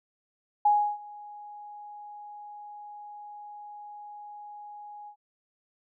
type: tone with ADSR envelope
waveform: sine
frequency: 830.6 Hz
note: G#5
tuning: in tune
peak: -17 dBFS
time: 0.65-5.16 s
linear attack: 7 ms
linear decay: 320 ms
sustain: -24 dB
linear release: 81 ms
effects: none